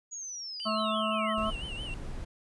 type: linear sweep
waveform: sine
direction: down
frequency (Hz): 6810 to 1809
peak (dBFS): -37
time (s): 0.11-1.34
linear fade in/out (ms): 20
type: tone with vibrato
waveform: triangle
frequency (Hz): 2894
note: F#7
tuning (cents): -39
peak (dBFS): -37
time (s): 0.6-1.94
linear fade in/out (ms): 0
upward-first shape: sine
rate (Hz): 5.9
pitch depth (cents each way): 110
type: harmonic tone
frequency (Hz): 217.1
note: A3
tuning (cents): -23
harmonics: 1 / 3 / 5 / 6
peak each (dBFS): -33 / -33 / -33 / -33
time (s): 0.65-1.51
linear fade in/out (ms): 20
type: noise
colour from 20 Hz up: brown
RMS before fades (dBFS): -38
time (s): 1.37-2.25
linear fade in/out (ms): 10
effects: resampled to 24000 Hz